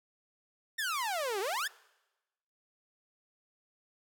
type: exponential two-way sweep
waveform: sawtooth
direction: down then up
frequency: 1864.7 to 370.6 to 1864.7 Hz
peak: -28 dBFS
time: 0.78-1.68 s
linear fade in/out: 10 ms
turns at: 1.4 s
effects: noise-tail reverb RT60 1.0 s tail -22 dB re dry